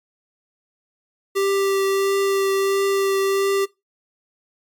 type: tone with vibrato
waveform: square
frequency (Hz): 392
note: G4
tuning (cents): 0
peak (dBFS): -18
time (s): 1.35-3.66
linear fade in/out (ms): 20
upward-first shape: triangle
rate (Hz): 1.5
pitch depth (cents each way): 12
effects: noise-tail reverb RT60 0.2 s tail -20 dB re dry + MP3 96 kbps